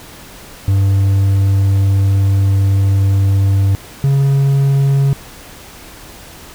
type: tone pair in turn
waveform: triangle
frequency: 98 / 138.03 Hz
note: G2 / C#3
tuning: 0 / -7 cents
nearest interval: tritone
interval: 593 cents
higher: second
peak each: -7 dBFS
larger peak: neither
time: 0.68-3.75 / 4.04-5.13 s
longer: first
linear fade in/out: 0 ms
effects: pink hiss -36 dBFS RMS until 6.54 s